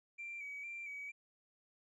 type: tone with vibrato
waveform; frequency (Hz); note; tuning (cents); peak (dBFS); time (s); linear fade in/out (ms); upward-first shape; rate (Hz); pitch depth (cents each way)
triangle; 2316; D7; -25; -40; 0.18-1.12; 20; square; 2.2; 34
effects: tanh soft clip ceiling -40 dBFS + resampled to 24000 Hz